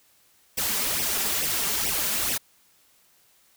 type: noise with flanger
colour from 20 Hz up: white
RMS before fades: -26 dBFS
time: 0.57-2.38 s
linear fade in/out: 10 ms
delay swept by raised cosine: 0.35 to 5.15 ms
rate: 2.3 Hz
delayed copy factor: +0.75
effects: white hiss -61 dBFS RMS until 3.56 s